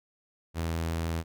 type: tone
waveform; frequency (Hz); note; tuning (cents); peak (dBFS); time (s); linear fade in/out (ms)
sawtooth; 82.41; E2; 0; -25; 0.54-1.24; 50
effects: none